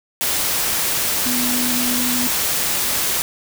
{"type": "tone in noise", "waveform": "sine", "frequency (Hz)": 246.9, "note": "B3", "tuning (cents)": 0, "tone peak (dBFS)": -22, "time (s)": [1.26, 2.27], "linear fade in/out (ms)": 0, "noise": "white", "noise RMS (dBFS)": -20, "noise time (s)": [0.21, 3.22], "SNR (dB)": -5, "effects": []}